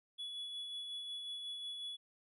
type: tone with tremolo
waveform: triangle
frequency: 3400 Hz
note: G#7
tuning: 40 cents sharp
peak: -39 dBFS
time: 0.18-1.97 s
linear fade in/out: 20 ms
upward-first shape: sine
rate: 5.5 Hz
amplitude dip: 30%
effects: resampled to 32000 Hz